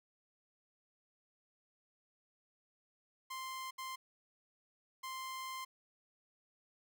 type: tone bursts at uneven times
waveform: sawtooth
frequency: 1046.5 Hz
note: C6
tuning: in tune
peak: -38 dBFS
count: 3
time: 3.3-3.71 / 3.78-3.96 / 5.03-5.65 s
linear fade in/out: 10 ms
effects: none